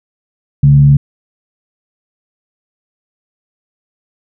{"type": "tone with frequency modulation", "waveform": "sine", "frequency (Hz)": 141.1, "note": "C#3", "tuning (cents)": 31, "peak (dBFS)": -3, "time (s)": [0.63, 0.97], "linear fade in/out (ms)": 5, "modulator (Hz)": 73.5, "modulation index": 0.34, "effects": []}